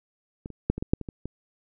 clicks, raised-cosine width 3 ms, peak -22 / -27 / -8 / -19 / -16 / -6 / -21 / -22 / -20 dBFS, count 9, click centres 0.459 / 0.503 / 0.7 / 0.78 / 0.825 / 0.935 / 1.013 / 1.088 / 1.256 s, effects none

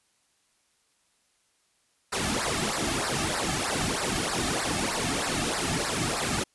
pink noise with flanger, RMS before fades -28 dBFS, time 2.12-6.44 s, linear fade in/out 10 ms, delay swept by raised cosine 0.3 to 2.1 ms, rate 3.2 Hz, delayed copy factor -0.85, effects white hiss -69 dBFS RMS until 6.54 s + resampled to 24000 Hz

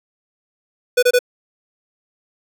square tone bursts, 493.9 Hz, B4, in tune, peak -11 dBFS, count 3, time 0.97-1.191 s, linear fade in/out 10 ms, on 57 ms, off 25 ms, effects none

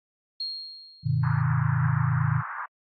sine tone with exponential decay, 4252 Hz, C8, 27 cents sharp, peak -27 dBFS, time 0.4-1.42 s, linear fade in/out 5 ms, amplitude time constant 220 ms
sine chord, G augmented, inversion none, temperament equal with one note detuned, 98 / 123.47 / 152.1 Hz, G2 / B2 / D#3, 0 / 0 / -39 cents, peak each -30 / -24 / -25 dBFS, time 1.03-2.43 s, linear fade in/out 50 ms
pink band-pass noise, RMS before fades -35 dBFS, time 1.23-2.66 s, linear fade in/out 5 ms, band 920 to 1700 Hz, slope 48 dB/octave
effects AAC 32 kbps

